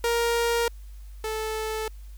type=tone pair in turn; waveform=sawtooth; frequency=468.7 / 437.1 Hz; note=A#4 / A4; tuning=+9 / -11 cents; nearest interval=minor second; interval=120 cents; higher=first; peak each=-18 / -24 dBFS; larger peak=first; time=0.04-0.68 / 1.24-1.88 s; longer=neither; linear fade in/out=2 ms; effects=added 50 Hz sine -39 dBFS peak until 2.17 s + white hiss -60 dBFS RMS until 2.17 s